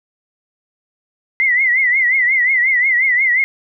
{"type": "tone with vibrato", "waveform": "sine", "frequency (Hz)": 2035, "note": "C7", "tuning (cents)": -49, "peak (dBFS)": -11, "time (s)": [1.4, 3.44], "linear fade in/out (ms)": 0, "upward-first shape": "triangle", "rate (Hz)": 5.6, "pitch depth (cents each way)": 130, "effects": []}